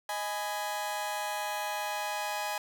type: chord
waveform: sawtooth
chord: G# minor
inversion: second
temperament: just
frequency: 623 / 830.6 / 996.7 Hz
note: D#5 / G#5 / B5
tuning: +2 / 0 / +16 cents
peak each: -35 / -30 / -36 dBFS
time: 0.09-2.58 s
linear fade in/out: 2 ms
effects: none